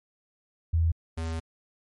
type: tone pair in turn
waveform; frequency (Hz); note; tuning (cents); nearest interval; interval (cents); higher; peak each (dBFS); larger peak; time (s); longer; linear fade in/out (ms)
sine / square; 82.41 / 81.56; E2 / E2; 0 / -18; unison; 18; first; -20 / -30; first; 0.73-0.92 / 1.17-1.4; second; 10
effects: MP3 48 kbps